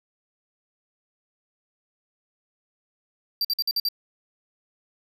square tone bursts, 4699 Hz, D8, in tune, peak -22 dBFS, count 6, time 3.41-3.887 s, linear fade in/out 2 ms, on 37 ms, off 51 ms, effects none

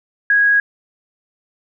sine tone, 1652 Hz, G#6, 10 cents flat, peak -10 dBFS, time 0.3-0.6 s, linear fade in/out 2 ms, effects none

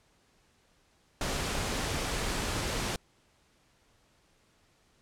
pink noise, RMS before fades -32 dBFS, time 1.21-2.96 s, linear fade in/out 2 ms, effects pink hiss -67 dBFS RMS until 5.01 s + low-pass 9000 Hz 12 dB/octave

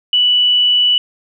sine tone, 2960 Hz, F#7, in tune, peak -9 dBFS, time 0.13-0.98 s, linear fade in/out 2 ms, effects none

